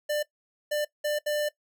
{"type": "tone bursts at uneven times", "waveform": "square", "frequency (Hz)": 595, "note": "D5", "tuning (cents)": 22, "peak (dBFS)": -26, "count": 4, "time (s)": [[0.09, 0.23], [0.71, 0.85], [1.04, 1.19], [1.26, 1.49]], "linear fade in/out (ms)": 10, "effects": ["noise-tail reverb RT60 0.1 s tail -19 dB re dry"]}